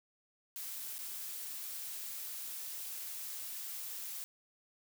blue noise with dropouts, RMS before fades -43 dBFS, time 0.56-4.24 s, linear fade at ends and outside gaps 0 ms, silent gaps 0.982-0.989 s, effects none

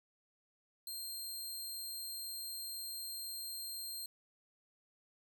15% pulse tone, 4186 Hz, C8, in tune, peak -35 dBFS, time 0.87-4.06 s, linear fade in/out 2 ms, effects none

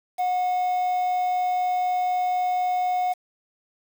triangle tone with quantisation, 728 Hz, F#5, 28 cents flat, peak -19 dBFS, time 0.18-3.14 s, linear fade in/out 20 ms, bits 7, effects none

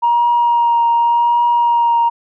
sine tone with vibrato, 944 Hz, A#5, 22 cents sharp, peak -9 dBFS, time 0.02-2.1 s, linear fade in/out 20 ms, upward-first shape triangle, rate 0.88 Hz, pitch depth 17 cents each way, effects tanh soft clip ceiling -6 dBFS

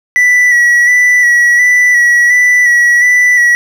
triangle tone with vibrato, 1952 Hz, B6, 21 cents flat, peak -3 dBFS, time 0.16-3.55 s, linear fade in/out 0 ms, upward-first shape square, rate 1.4 Hz, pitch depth 23 cents each way, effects none

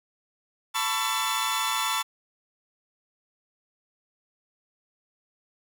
sawtooth tone cluster, 887 / 1006 / 1122 / 1344 / 3488 Hz, A5 / B5 / C#6 / E6 / A7, +14 / +32 / +21 / +33 / -16 cents, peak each -28 dBFS, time 0.74-2.03 s, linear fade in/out 20 ms, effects none

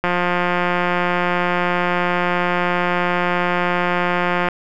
click train, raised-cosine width 0.5 ms, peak -4 dBFS, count 788, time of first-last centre 0.04-4.486 s, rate 177 Hz, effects none

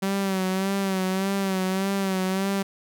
sawtooth tone with vibrato, 191.8 Hz, G3, 37 cents flat, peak -19 dBFS, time 0.02-2.63 s, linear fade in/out 10 ms, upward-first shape sine, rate 1.7 Hz, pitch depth 49 cents each way, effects none

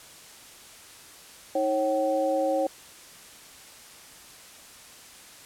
sine tone cluster, 315.5 / 545 / 763 Hz, D#4 / C#5 / G5, +24 / -29 / -47 cents, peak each -30 / -24 / -29 dBFS, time 1.55-2.67 s, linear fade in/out 5 ms, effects white hiss -48 dBFS RMS until 5.45 s + low-pass 11000 Hz 12 dB/octave

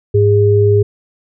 sine tone pair together, 103.8 / 408.7 Hz, G#2 / G#4, 0 / -28 cents, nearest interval 2 octaves, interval 2372 cents, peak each -10 dBFS, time 0.14-0.83 s, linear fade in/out 10 ms, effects none

